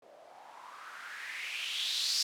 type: noise with low-pass filter sweep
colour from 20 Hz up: violet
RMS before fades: -38 dBFS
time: 0.02-2.23 s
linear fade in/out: 5 ms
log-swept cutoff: 530 to 5100 Hz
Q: 4.6
effects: none